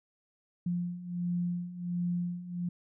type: beating tone pair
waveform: sine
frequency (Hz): 174.61 / 176.01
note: F3 / F3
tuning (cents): 0 / +14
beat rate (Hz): 1.4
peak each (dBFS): -36 / -32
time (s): 0.66-2.69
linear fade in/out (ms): 5
effects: none